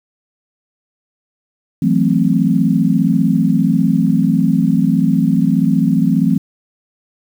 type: chord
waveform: sine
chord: F# half-diminished seventh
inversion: third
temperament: equal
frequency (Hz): 164.81 / 185 / 220 / 261.6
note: E3 / F#3 / A3 / C4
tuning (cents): 0 / 0 / 0 / 0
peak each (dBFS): -16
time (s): 1.82-6.38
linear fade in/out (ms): 5
effects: 7-bit